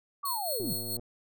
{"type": "linear sweep", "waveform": "sine", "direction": "down", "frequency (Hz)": [1180, 123.47], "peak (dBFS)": -32, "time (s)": [0.23, 0.74], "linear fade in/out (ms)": 10}
{"type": "tone with tremolo", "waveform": "5% pulse", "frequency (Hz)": 4310, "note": "C#8", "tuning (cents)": -49, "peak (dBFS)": -24, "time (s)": [0.25, 0.97], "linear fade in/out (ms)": 5, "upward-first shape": "sine", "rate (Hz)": 4.6, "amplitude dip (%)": 55}
{"type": "click train", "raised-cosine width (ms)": 2, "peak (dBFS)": -30, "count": 48, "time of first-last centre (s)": [0.6, 0.995], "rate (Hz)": 119}
{"effects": []}